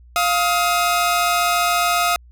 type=tone pair together; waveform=sawtooth; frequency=700 / 1265.4 Hz; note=F5 / D#6; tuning=+4 / +29 cents; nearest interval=minor seventh; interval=1025 cents; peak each=-15 dBFS; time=0.16-2.16 s; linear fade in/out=0 ms; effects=added 60 Hz sine -43 dBFS peak until 2.31 s